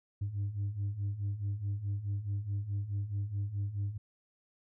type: beating tone pair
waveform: sine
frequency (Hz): 98 / 102.7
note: G2 / G#2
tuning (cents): 0 / -19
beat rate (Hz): 4.7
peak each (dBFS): -36 / -32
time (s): 0.21-3.98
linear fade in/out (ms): 10
effects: tanh soft clip ceiling -29 dBFS